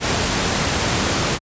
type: noise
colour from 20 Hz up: pink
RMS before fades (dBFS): -19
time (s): 0-1.39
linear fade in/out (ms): 50
effects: high-pass 60 Hz 12 dB/octave + resampled to 16000 Hz